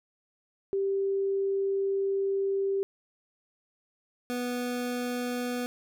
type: tone pair in turn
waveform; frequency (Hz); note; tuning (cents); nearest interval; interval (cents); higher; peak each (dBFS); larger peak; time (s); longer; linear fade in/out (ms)
sine / 25% pulse; 392 / 245.8; G4 / B3; 0 / -8; minor sixth; 808; first; -25 / -26; first; 0.73-2.83 / 4.3-5.66; first; 0
effects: none